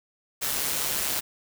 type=noise with amplitude modulation; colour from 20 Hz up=white; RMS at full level=-25 dBFS; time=0.41-1.21 s; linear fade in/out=20 ms; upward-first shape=sine; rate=140 Hz; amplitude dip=60%; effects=none